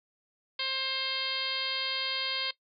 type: harmonic tone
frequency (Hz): 530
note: C5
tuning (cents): +22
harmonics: 1 / 2 / 3 / 4 / 5 / 6 / 7 / 8 / 9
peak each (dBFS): -45 / -42 / -43 / -38 / -41 / -34 / -37 / -36 / -39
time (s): 0.59-2.51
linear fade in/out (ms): 5
effects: noise-tail reverb RT60 0.1 s tail -19 dB re dry